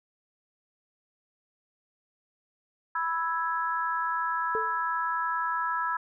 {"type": "chord", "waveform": "sine", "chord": "E major", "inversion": "second", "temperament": "equal", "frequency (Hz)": [987.8, 1318.5, 1661.2], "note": ["B5", "E6", "G#6"], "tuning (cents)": [0, 0, 0], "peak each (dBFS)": [-30, -30, -33], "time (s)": [2.95, 5.97], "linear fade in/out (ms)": 5}
{"type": "tone with exponential decay", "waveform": "sine", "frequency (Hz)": 441.1, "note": "A4", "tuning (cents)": 4, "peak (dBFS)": -26, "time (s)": [4.55, 4.84], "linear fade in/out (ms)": 0, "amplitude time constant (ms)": 62}
{"effects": []}